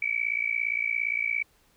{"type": "tone with amplitude modulation", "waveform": "sine", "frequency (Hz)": 2290, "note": "D7", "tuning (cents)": -44, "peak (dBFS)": -21, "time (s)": [0.02, 1.43], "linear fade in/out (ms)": 5, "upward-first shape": "sine", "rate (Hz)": 57.4, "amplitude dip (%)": 95, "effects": ["pink hiss -64 dBFS RMS until 1.76 s"]}